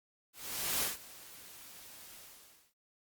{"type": "noise with ADSR envelope", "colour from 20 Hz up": "white", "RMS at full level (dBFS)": -32, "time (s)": [0.33, 2.74], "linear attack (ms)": 490, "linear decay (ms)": 150, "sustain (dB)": -20, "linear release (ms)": 590, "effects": ["Opus 48 kbps"]}